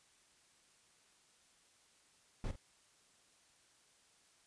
brown noise with echo, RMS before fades -38 dBFS, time 2.44-2.51 s, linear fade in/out 2 ms, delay 47 ms, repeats 1, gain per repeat -12 dB, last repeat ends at 2.557 s, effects white hiss -69 dBFS RMS until 4.46 s + resampled to 22050 Hz

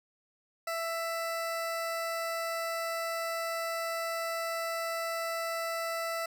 20% pulse tone, 663 Hz, E5, 10 cents sharp, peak -27 dBFS, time 0.67-6.26 s, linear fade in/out 5 ms, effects none

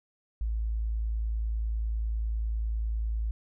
sine tone, 55 Hz, A1, in tune, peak -27 dBFS, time 0.41-3.31 s, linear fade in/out 0 ms, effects none

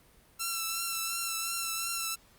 5% pulse tone with vibrato, 1343 Hz, E6, 32 cents sharp, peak -20 dBFS, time 0.39-2.16 s, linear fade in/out 20 ms, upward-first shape triangle, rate 2.8 Hz, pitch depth 33 cents each way, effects pink hiss -61 dBFS RMS until 2.38 s + Opus 32 kbps

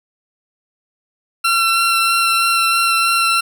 20% pulse tone with vibrato, 1356 Hz, E6, 49 cents sharp, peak -8 dBFS, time 1.44-3.41 s, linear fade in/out 10 ms, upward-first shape sine, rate 3.1 Hz, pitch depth 10 cents each way, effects none

